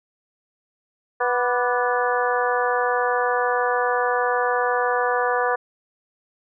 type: harmonic tone with a mistuned harmonic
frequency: 246.4 Hz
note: B3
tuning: 4 cents flat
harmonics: 2 / 3 / 4 / 5 / 6 / 7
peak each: -23 / -25 / -26 / -27 / -28 / -28 dBFS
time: 1.2-5.56 s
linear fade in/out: 10 ms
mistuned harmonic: 5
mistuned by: -69 cents
effects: none